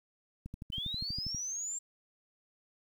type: click train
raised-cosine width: 5 ms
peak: -29 dBFS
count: 12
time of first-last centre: 0.46-1.347 s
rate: 12.4 Hz
type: linear sweep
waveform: sine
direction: up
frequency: 2996 to 7460 Hz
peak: -35 dBFS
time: 0.72-1.79 s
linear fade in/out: 10 ms
effects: 10-bit